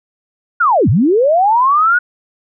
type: linear two-way sweep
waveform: sine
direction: down then up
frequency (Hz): 1480 to 87.31 to 1480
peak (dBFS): -8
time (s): 0.6-1.99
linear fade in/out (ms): 10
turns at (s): 0.89
effects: none